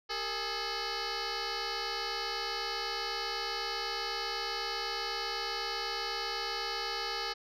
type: tone with frequency modulation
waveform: sine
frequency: 1738 Hz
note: A6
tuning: 22 cents flat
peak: -31 dBFS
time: 0.09-7.34 s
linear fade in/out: 20 ms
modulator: 426 Hz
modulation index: 7.9
effects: tanh soft clip ceiling -30 dBFS